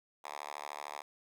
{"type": "tone with high-pass filter", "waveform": "5% pulse", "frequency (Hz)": 73.3, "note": "D2", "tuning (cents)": -3, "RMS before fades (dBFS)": -44, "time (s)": [0.24, 1.02], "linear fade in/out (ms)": 5, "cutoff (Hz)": 930, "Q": 2, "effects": ["low-pass 11000 Hz 12 dB/octave", "10-bit"]}